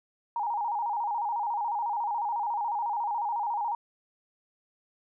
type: tone with vibrato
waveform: sine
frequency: 880 Hz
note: A5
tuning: in tune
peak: -27 dBFS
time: 0.36-3.75 s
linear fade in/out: 2 ms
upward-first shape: square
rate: 14 Hz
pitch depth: 110 cents each way
effects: none